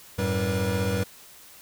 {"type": "tone cluster", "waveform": "square", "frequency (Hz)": [91, 106.7, 191.7, 482.8], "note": ["F#2", "G#2", "G3", "B4"], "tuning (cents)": [-28, 47, -38, -39], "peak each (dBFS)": -30, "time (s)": [0.18, 1.04], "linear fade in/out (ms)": 10, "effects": ["white hiss -49 dBFS RMS until 1.61 s"]}